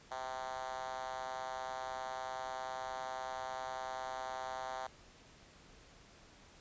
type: tone with high-pass filter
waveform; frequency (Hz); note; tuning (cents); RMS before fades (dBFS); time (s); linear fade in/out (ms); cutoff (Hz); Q
5% pulse; 130; C3; -11; -42; 0.11-4.87; 5; 730; 3.5
effects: pink hiss -60 dBFS RMS until 6.6 s + resampled to 16000 Hz